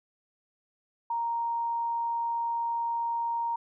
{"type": "tone", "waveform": "sine", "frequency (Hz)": 932.3, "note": "A#5", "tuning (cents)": 0, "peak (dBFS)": -27, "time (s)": [1.1, 3.56], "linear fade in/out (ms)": 5, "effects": []}